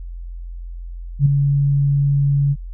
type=tone with ADSR envelope; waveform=sine; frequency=140.8 Hz; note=C#3; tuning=27 cents sharp; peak=-7 dBFS; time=1.19-2.56 s; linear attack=67 ms; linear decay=7 ms; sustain=-6 dB; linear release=44 ms; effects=added 43 Hz sine -28 dBFS peak until 2.73 s